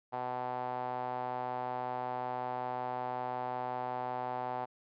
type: tone with band-pass filter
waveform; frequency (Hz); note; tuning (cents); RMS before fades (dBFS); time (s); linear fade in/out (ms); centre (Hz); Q
sawtooth; 125.4; B2; +27; -37; 0.12-4.66; 20; 810; 4.4
effects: resampled to 11025 Hz